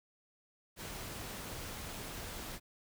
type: noise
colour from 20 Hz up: pink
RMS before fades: -44 dBFS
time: 0.76-2.6 s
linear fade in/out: 50 ms
effects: none